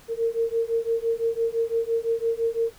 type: beating tone pair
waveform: sine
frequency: 455.8 / 461.7 Hz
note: A#4 / A#4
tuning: -39 / -17 cents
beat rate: 5.9 Hz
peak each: -25 dBFS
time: 0.08-2.73 s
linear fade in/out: 50 ms
effects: pink hiss -52 dBFS RMS until 2.78 s